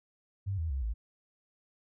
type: tone with pitch steps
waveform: sine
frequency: 98 / 80.99 / 66.94 / 55.32 Hz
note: G2 / E2 / C2 / A1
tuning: 0 / -30 / +40 / +10 cents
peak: -30 dBFS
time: 0.46-0.94 s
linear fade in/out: 20 ms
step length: 120 ms
effects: none